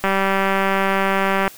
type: click train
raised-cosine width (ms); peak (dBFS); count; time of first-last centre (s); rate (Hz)
0.5; -4; 280; 0.04-1.478; 194
effects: white hiss -42 dBFS RMS until 1.57 s